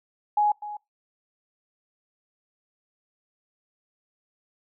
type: tone with echo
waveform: sine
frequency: 835 Hz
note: G#5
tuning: 9 cents sharp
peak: -18 dBFS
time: 0.37-0.52 s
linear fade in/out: 5 ms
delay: 250 ms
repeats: 1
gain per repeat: -14 dB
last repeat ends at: 0.77 s
effects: noise-tail reverb RT60 0.2 s tail -24 dB re dry